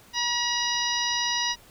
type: harmonic tone with a mistuned harmonic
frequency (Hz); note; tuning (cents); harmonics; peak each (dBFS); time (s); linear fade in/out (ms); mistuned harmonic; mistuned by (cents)
959; A#5; +49; 1 / 2 / 3 / 4 / 5 / 6; -31 / -31 / -31 / -31 / -31 / -31; 0.13-1.56; 50; 5; +53
effects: pink hiss -53 dBFS RMS until 1.7 s